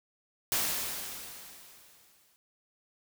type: noise with exponential decay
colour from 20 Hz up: white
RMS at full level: -28 dBFS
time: 0.52-2.36 s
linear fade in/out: 0 ms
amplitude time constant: 400 ms
effects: none